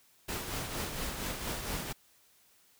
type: noise with tremolo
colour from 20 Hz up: pink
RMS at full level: -35 dBFS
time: 0.28-1.93 s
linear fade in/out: 10 ms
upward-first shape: triangle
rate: 4.3 Hz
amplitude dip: 50%
effects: white hiss -65 dBFS RMS until 2.79 s